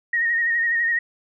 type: tone with vibrato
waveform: sine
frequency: 1864.7 Hz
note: A#6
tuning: in tune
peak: -18 dBFS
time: 0.13-0.99 s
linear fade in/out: 5 ms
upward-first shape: sine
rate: 12 Hz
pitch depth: 37 cents each way
effects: none